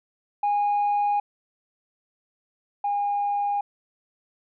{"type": "tone pair in turn", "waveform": "sine", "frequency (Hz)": [821, 813.9], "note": ["G#5", "G#5"], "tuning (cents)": [-20, -35], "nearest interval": "unison", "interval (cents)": 15, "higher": "first", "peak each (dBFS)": [-18, -21], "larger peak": "first", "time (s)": [[0.43, 1.2], [2.84, 3.61]], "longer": "neither", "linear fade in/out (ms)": 5, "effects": ["tanh soft clip ceiling -18 dBFS"]}